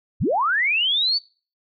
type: linear sweep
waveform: sine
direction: up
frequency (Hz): 41.2 to 4600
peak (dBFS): -17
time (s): 0.2-1.19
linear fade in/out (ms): 20
effects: noise-tail reverb RT60 0.4 s tail -25 dB re dry + MP3 64 kbps